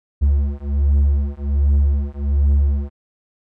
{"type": "beating tone pair", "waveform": "triangle", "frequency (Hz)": [70.2, 71.5], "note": ["C#2", "D2"], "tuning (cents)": [22, -46], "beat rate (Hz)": 1.3, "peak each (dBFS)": -15, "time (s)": [0.21, 2.9], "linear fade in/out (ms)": 20, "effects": []}